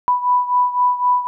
sine beating tone pair, 987.8 / 991.7 Hz, B5 / B5, 0 / +7 cents, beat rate 3.9 Hz, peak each -15 / -19 dBFS, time 0.08-1.27 s, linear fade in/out 0 ms, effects none

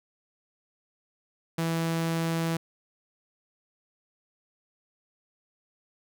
sawtooth tone, 164.81 Hz, E3, in tune, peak -22 dBFS, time 1.58-2.57 s, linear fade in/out 5 ms, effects none

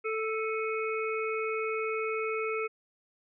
harmonic tone with a mistuned harmonic, 440 Hz, A4, in tune, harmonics 1 / 3 / 5 / 6, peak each -31 / -36 / -38 / -39 dBFS, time 0.04-2.68 s, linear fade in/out 20 ms, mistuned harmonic 6, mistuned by -85 cents, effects none

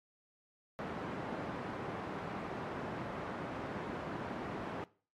pink band-pass noise, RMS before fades -41 dBFS, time 0.79-4.84 s, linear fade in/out 0 ms, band 150 to 1400 Hz, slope 12 dB/octave, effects noise-tail reverb RT60 0.4 s tail -20 dB re dry + MP3 64 kbps

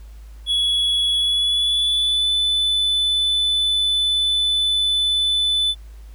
triangle tone with pitch glide, 3370 to 3501 Hz, G#7 to A7, +25 to -9 cents, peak -15 dBFS, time 0.46-5.75 s, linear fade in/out 50 ms, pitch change +66 cents, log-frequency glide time 1.13-2.31 s, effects added 53 Hz sine -36 dBFS peak until 6.14 s + pink hiss -55 dBFS RMS until 6.14 s

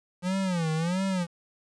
square tone with vibrato, 174.61 Hz, F3, in tune, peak -26 dBFS, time 0.22-1.27 s, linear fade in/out 50 ms, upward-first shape sine, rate 1.5 Hz, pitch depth 180 cents each way, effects resampled to 22050 Hz + 9-bit

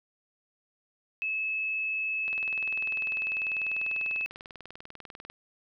sine tone, 2597 Hz, E7, 26 cents flat, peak -28 dBFS, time 1.22-4.26 s, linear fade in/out 0 ms
click train, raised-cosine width 0.3 ms, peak -27 dBFS, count 62, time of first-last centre 2.28-5.3 s, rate 20.2 Hz
effects none

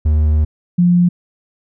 triangle / sine tone pair in turn, 76.5 / 176.06 Hz, D#2 / F3, -29 / +14 cents, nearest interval octave + major second, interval 1443 cents, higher second, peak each -8 dBFS, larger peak neither, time 0.05-0.45 / 0.78-1.09 s, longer first, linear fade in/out 10 ms, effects none

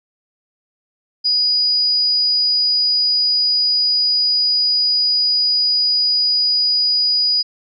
sine tone, 4920 Hz, D#8, 20 cents flat, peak -13 dBFS, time 1.24-7.43 s, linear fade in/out 20 ms, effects none

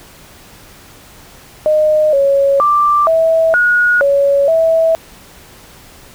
sine tone with pitch steps, 614 / 554 / 1178 / 651 / 1449 / 560 / 652 Hz, D#5 / C#5 / D6 / E5 / F#6 / C#5 / E5, -23 / -1 / +5 / -22 / -37 / +18 / -19 cents, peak -8 dBFS, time 1.66-4.95 s, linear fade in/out 0 ms, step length 470 ms, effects pink hiss -40 dBFS RMS until 6.14 s

